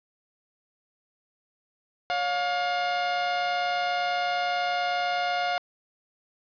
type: tone pair together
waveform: sawtooth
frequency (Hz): 563.1 / 711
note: C#5 / F5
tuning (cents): +27 / +31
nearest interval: major third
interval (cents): 404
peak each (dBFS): -31 / -21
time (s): 2.1-5.58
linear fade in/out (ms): 0
effects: resampled to 11025 Hz + 8-bit